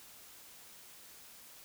silence, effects white hiss -55 dBFS RMS until 1.64 s

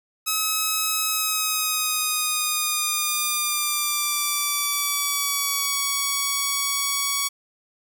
5% pulse tone with pitch glide, 1282 to 1122.5 Hz, E6 to C#6, -49 to +21 cents, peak -10 dBFS, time 0.26-7.29 s, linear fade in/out 20 ms, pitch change -230 cents, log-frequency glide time 1.06-5.77 s, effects none

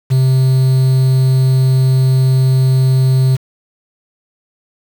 triangle tone with quantisation, 130.81 Hz, C3, in tune, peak -6 dBFS, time 0.1-3.37 s, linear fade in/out 20 ms, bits 5, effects none

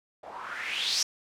blue noise with low-pass filter sweep, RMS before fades -32 dBFS, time 0.23-1.03 s, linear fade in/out 5 ms, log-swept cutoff 660 to 5800 Hz, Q 4.1, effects none

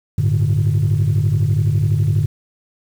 sine chord, G suspended second, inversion none, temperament equal, 98 / 110 / 146.83 Hz, G2 / A2 / D3, 0 / 0 / 0 cents, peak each -16 dBFS, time 0.18-2.26 s, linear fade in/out 5 ms, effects tanh soft clip ceiling -9 dBFS + 7-bit

